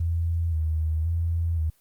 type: tone with vibrato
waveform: sine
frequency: 81.4 Hz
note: E2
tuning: 21 cents flat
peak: -22 dBFS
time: 0-1.7 s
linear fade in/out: 5 ms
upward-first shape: square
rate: 0.95 Hz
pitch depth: 49 cents each way
effects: white hiss -64 dBFS RMS until 1.8 s + Opus 24 kbps